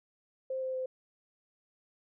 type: tone with pitch steps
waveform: sine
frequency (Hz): 524 / 520.1 / 516.2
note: C5 / C5 / C5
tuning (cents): +2 / -10 / -23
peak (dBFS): -32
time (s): 0.5-0.86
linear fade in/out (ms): 5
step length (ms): 120
effects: none